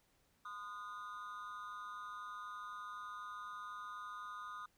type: tone with amplitude modulation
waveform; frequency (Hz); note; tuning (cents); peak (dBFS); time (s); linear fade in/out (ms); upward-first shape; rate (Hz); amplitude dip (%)
triangle; 1232; D#6; -17; -39; 0.45-4.66; 5; sine; 212; 95
effects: pink hiss -75 dBFS RMS until 4.77 s